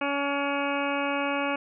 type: harmonic tone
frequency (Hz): 282.1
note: C#4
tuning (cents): +30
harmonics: 1 / 2 / 3 / 4 / 5 / 6 / 8 / 9 / 10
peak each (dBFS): -31 / -31 / -33 / -34 / -35 / -39 / -36 / -35 / -40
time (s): 0.01-1.56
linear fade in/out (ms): 5
effects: none